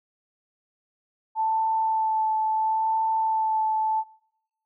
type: tone with vibrato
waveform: sine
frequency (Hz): 880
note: A5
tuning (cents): 0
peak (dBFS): -21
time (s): 1.35-4.04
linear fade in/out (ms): 50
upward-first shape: sine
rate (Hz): 0.73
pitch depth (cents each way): 14
effects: noise-tail reverb RT60 0.9 s tail -24 dB re dry